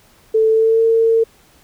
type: tone with pitch glide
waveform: sine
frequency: 441.2 to 453.1 Hz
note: A4 to A#4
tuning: +5 to -49 cents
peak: -10 dBFS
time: 0.34-1.24 s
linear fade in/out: 10 ms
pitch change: +46 cents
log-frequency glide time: 0.49-0.83 s
effects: pink hiss -51 dBFS RMS until 1.63 s